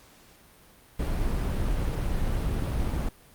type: noise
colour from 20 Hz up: brown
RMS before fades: -27 dBFS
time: 0.99-3.09 s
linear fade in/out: 5 ms
effects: pink hiss -55 dBFS RMS until 3.34 s + Opus 48 kbps